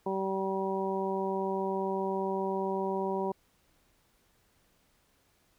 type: harmonic tone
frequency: 192.5 Hz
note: G3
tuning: 31 cents flat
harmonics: 1 / 2 / 3 / 4 / 5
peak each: -36 / -32 / -38 / -38 / -36 dBFS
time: 0.06-3.32 s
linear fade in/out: 5 ms
effects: pink hiss -69 dBFS RMS until 5.58 s